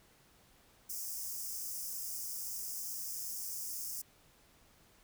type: high-pass noise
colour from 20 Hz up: white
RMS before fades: -41 dBFS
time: 0.89-4.02 s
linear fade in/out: 10 ms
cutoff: 5000 Hz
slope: 96 dB/octave
effects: pink hiss -65 dBFS RMS until 5.03 s